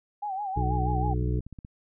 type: tone with vibrato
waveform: sine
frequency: 794 Hz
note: G5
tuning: 22 cents sharp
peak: -29 dBFS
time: 0.22-1.14 s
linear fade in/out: 10 ms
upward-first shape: sine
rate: 6.2 Hz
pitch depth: 97 cents each way
type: harmonic tone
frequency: 61.5 Hz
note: B1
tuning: 7 cents flat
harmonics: 1 / 2 / 3 / 5 / 6 / 7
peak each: -27 / -28 / -36 / -36 / -40 / -38 dBFS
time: 0.56-1.4 s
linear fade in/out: 10 ms
type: click train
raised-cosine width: 5 ms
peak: -29 dBFS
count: 10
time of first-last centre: 1.1-1.649 s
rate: 16.4 Hz
effects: none